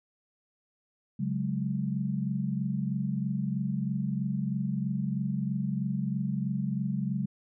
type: chord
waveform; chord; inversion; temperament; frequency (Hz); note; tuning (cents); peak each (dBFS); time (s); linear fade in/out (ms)
sine; C# suspended fourth; none; just; 138.59 / 184.79 / 207.9; C#3 / F#3 / G#3; 0 / -2 / +2; -32; 1.19-7.26; 10
effects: none